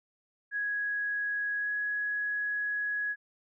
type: tone with pitch glide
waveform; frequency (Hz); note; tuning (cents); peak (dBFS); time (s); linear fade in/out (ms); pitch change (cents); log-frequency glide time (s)
sine; 1664 to 1674.6; G#6 to G#6; +3 to +14; -29; 0.51-3.16; 50; +11; 1.59-1.69
effects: none